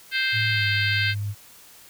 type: harmonic tone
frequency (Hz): 523.3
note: C5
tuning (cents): 0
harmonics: 3 / 4 / 5 / 6 / 7 / 8 / 9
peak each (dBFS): -25 / -27 / -29 / -31 / -32 / -33 / -34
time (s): 0.11-1.15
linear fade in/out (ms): 50
type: tone with pitch glide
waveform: sine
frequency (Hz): 110 to 102.63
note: A2 to G#2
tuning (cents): 0 to -20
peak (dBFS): -25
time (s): 0.32-1.35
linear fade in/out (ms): 50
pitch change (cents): -120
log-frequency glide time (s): 0.5-0.66
effects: white hiss -49 dBFS RMS until 1.89 s